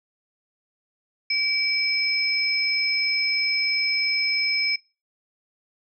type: tone pair together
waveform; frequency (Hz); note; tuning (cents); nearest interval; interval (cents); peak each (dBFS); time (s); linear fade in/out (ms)
sine; 2303 / 5170; D7 / E8; -34 / -34; octave + major second; 1400; -23; 1.3-4.76; 5
effects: noise-tail reverb RT60 0.3 s tail -24 dB re dry